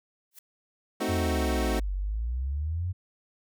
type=noise with exponential growth; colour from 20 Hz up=blue; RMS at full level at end=-41 dBFS; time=0.31-0.39 s; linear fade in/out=5 ms; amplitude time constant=16 ms
type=chord; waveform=25% pulse; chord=A diminished seventh; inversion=none; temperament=equal; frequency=220 / 261.6 / 311.1 / 370 Hz; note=A3 / C4 / Eb4 / Gb4; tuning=0 / 0 / 0 / 0 cents; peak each=-29 dBFS; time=1-1.8 s; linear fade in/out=10 ms
type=exponential two-way sweep; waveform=sine; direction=down then up; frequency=93.7 to 46.25 to 93.7 Hz; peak=-27 dBFS; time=1.08-2.93 s; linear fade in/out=20 ms; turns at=1.94 s
effects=none